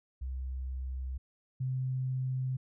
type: tone pair in turn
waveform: sine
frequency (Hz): 64.8 / 129.6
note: C2 / C3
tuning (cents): -16 / -16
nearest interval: octave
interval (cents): 1200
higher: second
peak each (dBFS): -34 / -30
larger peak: second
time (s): 0.21-1.18 / 1.6-2.57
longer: neither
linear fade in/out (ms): 10
effects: none